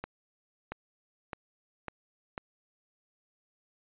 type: accelerating click train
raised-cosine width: 0.5 ms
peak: -21 dBFS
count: 5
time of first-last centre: 0.04-2.379 s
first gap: 680 ms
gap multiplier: 0.9
effects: resampled to 8000 Hz